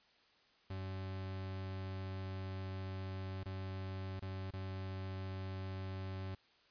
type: tone with dropouts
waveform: 40% pulse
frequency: 95.1 Hz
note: F#2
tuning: 48 cents sharp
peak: -40 dBFS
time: 0.7-6.35 s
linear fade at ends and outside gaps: 5 ms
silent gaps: 3.435-3.457 / 4.196-4.222 / 4.508-4.535 s
effects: white hiss -69 dBFS RMS until 6.7 s + resampled to 11025 Hz